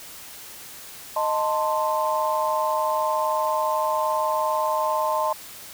sine chord, A diminished, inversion second, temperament equal with one note detuned, 622.3 / 888.7 / 1046.5 Hz, Eb5 / A5 / C6, 0 / +17 / 0 cents, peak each -25 dBFS, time 1.16-5.33 s, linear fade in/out 5 ms, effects white hiss -41 dBFS RMS until 5.73 s

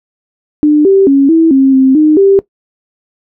sine tone with pitch steps, 299.3 / 389.2 / 276.1 / 326 / 268.6 / 264 / 306.7 / 392.8 Hz, D4 / G4 / C#4 / E4 / C4 / C4 / D#4 / G4, +33 / -12 / -7 / -19 / +46 / +16 / -25 / +4 cents, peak -3 dBFS, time 0.63-2.39 s, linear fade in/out 0 ms, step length 220 ms, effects noise-tail reverb RT60 0.1 s tail -18 dB re dry

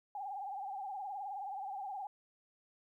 sine tone with vibrato, 794 Hz, G5, 22 cents sharp, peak -39 dBFS, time 0.15-2.07 s, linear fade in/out 2 ms, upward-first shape triangle, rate 19 Hz, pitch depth 110 cents each way, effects 13-bit

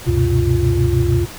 sine tone cluster, 71.1 / 95.2 / 121.5 / 128 / 347.7 Hz, C#2 / F#2 / B2 / C3 / F4, +45 / +50 / -28 / -38 / -8 cents, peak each -19 dBFS, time 0.06-1.26 s, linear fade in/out 20 ms, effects pink hiss -34 dBFS RMS until 1.38 s

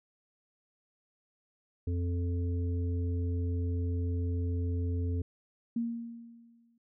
harmonic tone, 87.31 Hz, F2, in tune, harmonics 1 / 3 / 5, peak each -29 / -39 / -43 dBFS, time 1.87-5.22 s, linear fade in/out 5 ms
sine tone with exponential decay, 233.1 Hz, A#3, in tune, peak -27 dBFS, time 5.76-6.78 s, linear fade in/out 5 ms, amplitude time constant 220 ms
effects none

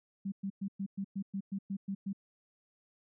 sine tone bursts, 196 Hz, G3, in tune, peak -33 dBFS, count 11, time 0.25-2.131 s, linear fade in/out 10 ms, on 71 ms, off 110 ms, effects none

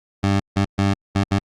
20% pulse tone bursts at uneven times, 98.7 Hz, G2, 12 cents sharp, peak -11 dBFS, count 5, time 0.23-0.4 / 0.56-0.65 / 0.78-0.94 / 1.15-1.24 / 1.31-1.39 s, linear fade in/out 10 ms, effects low-pass 6000 Hz 12 dB/octave + Opus 48 kbps

